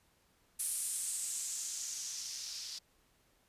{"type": "noise with low-pass filter sweep", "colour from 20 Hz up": "violet", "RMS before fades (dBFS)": -40, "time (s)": [0.59, 2.79], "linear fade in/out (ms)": 10, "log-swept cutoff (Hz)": [10000, 4800], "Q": 3.3, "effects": ["pink hiss -71 dBFS RMS until 3.48 s", "resampled to 32000 Hz"]}